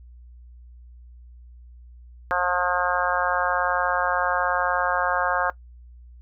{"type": "harmonic tone", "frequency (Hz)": 178.9, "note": "F3", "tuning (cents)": 42, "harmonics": [3, 4, 5, 6, 7, 8, 9], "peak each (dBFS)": [-28, -28, -28, -28, -28, -28, -28], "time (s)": [2.31, 5.5], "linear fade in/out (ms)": 0, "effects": ["noise-tail reverb RT60 0.1 s tail -19 dB re dry", "added 60 Hz sine -43 dBFS peak until 6.21 s"]}